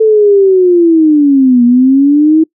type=linear two-way sweep; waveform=sine; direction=down then up; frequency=444.4 to 237.8 to 322.4 Hz; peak=-3 dBFS; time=0-2.44 s; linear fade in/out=10 ms; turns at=1.64 s; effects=noise-tail reverb RT60 0.1 s tail -23 dB re dry